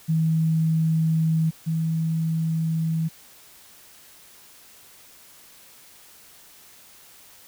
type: tone pair in turn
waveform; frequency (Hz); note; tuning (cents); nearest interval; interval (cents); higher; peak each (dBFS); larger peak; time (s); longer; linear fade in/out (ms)
sine; 160.6 / 161.81; E3 / E3; -45 / -32; unison; 13; second; -18 / -21; first; 0.08-1.51 / 1.66-3.09; neither; 20
effects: white hiss -50 dBFS RMS until 7.47 s